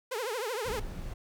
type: tone with vibrato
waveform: sawtooth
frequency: 466.2 Hz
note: A#4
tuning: in tune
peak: -28 dBFS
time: 0.11-0.8 s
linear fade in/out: 10 ms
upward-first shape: triangle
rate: 13 Hz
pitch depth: 250 cents each way
type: noise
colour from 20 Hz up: brown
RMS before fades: -38 dBFS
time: 0.65-1.14 s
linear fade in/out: 10 ms
effects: none